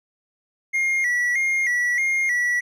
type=tone with vibrato; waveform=triangle; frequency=2035 Hz; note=C7; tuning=49 cents flat; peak=-17 dBFS; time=0.73-2.61 s; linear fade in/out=20 ms; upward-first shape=square; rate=1.6 Hz; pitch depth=78 cents each way; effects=none